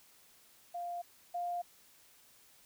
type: tone pair in turn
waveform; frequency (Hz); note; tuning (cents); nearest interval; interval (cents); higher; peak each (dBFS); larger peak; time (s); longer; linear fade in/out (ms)
sine; 698.5 / 702.3; F5 / F5; 0 / +10; unison; 10; second; -37 / -34; second; 0.74-1.02 / 1.34-1.62; neither; 10
effects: white hiss -63 dBFS RMS until 2.65 s